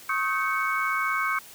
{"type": "tone cluster", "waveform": "sine", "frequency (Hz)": [1091, 1267, 1546, 2220], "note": ["C#6", "D#6", "G6", "C#7"], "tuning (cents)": [-28, 31, -24, 2], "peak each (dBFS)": -29, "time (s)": [0.09, 1.39], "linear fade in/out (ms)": 5, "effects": ["white hiss -47 dBFS RMS until 1.54 s"]}